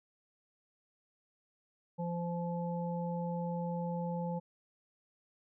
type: harmonic tone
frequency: 172.3 Hz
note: F3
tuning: 23 cents flat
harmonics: 1 / 3 / 5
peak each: -35 / -40 / -42 dBFS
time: 1.98-4.4 s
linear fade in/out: 20 ms
effects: none